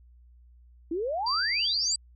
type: exponential sweep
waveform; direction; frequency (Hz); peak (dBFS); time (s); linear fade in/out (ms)
sine; up; 313.3 to 8150; -27; 0.91-1.96; 5
type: tone with tremolo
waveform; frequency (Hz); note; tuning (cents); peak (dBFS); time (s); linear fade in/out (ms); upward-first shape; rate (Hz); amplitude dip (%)
sine; 4699; D8; 0; -26; 1.26-1.96; 10; triangle; 3.2; 25
effects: added 60 Hz sine -52 dBFS peak until 2.15 s